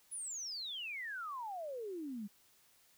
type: exponential sweep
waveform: sine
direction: down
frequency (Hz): 10548 to 194.6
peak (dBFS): -40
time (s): 0.11-2.28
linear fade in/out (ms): 20
effects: white hiss -68 dBFS RMS until 2.97 s

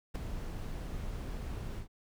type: noise with ADSR envelope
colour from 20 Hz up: brown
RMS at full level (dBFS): -31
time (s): 0.14-1.88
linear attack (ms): 17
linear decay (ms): 4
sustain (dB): -8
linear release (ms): 100
effects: none

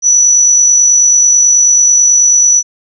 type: tone with amplitude modulation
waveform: sine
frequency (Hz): 5920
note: F#8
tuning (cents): 0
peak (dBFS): -3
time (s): 0.02-2.63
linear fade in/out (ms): 50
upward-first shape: sine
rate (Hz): 49.2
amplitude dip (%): 30
effects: none

